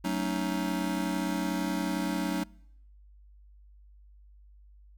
square chord, D# half-diminished seventh, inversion first, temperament just, 186.68 / 224 / 280 / 311.1 Hz, F#3 / A3 / C#4 / D#4, +16 / +31 / +18 / 0 cents, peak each -33 / -37 / -35 / -35 dBFS, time 0.04-2.44 s, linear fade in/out 10 ms, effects noise-tail reverb RT60 0.8 s tail -26 dB re dry + added 50 Hz sine -52 dBFS peak until 4.97 s

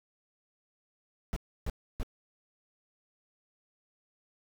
brown noise bursts, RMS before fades -32 dBFS, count 3, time 1.33-2.032 s, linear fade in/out 0 ms, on 34 ms, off 300 ms, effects none

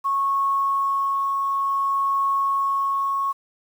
sine tone with tremolo, 1100 Hz, C#6, 14 cents flat, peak -18 dBFS, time 0.04-3.33 s, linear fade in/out 20 ms, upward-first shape triangle, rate 0.56 Hz, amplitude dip 25%, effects 8-bit

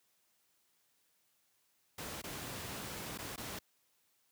pink noise with dropouts, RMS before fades -43 dBFS, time 1.98-3.59 s, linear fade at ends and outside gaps 5 ms, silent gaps 2.218-2.238 / 3.177-3.186 / 3.361-3.377 s, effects white hiss -75 dBFS RMS until 4.31 s + high-pass 80 Hz 12 dB/octave

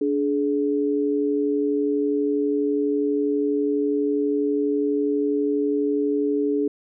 sine tone pair together, 290 / 422.2 Hz, D4 / G#4, -22 / +29 cents, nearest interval perfect fifth, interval 651 cents, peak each -22 dBFS, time 0.01-6.68 s, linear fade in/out 5 ms, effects none

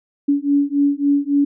sine beating tone pair, 282.6 / 286.2 Hz, C#4 / D4, +34 / -45 cents, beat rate 3.6 Hz, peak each -17 dBFS, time 0.28-1.45 s, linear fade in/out 10 ms, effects none

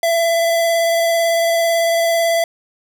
square tone with vibrato, 670 Hz, E5, 28 cents sharp, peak -14 dBFS, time 0.03-2.44 s, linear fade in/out 2 ms, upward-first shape square, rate 18 Hz, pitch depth 10 cents each way, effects none

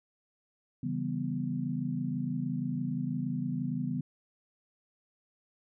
sine chord, C# half-diminished seventh, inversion none, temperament equal, 138.59 / 164.81 / 196 / 246.9 Hz, C#3 / E3 / G3 / B3, 0 / 0 / 0 / 0 cents, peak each -36 / -36 / -38 / -34 dBFS, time 0.83-4.01 s, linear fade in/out 5 ms, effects none

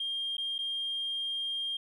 sine tone with dropouts, 3210 Hz, G7, 40 cents sharp, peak -30 dBFS, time 0-1.77 s, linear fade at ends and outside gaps 5 ms, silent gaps 0.369-0.38 / 0.582-0.588 s, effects tanh soft clip ceiling -27 dBFS + 12-bit

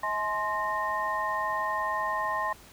sine tone cluster, 637 / 849 / 1049 / 1843 Hz, D#5 / G#5 / C6 / A#6, +41 / +38 / +4 / -20 cents, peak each -36 / -34 / -29 / -34 dBFS, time 0.03-2.53 s, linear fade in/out 5 ms, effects pink hiss -52 dBFS RMS until 2.72 s

